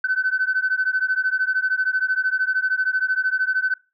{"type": "beating tone pair", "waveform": "sine", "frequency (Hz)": [1512, 1525], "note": ["F#6", "G6"], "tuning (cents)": [37, -48], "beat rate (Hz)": 13, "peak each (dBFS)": -21, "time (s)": [0.04, 3.74], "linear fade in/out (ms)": 5, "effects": ["noise-tail reverb RT60 0.3 s tail -23 dB re dry", "tanh soft clip ceiling -12 dBFS"]}